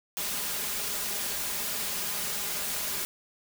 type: noise with comb filter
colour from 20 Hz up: white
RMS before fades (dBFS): -32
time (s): 0.17-3.05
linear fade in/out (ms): 0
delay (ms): 4.9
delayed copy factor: +0.6
effects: none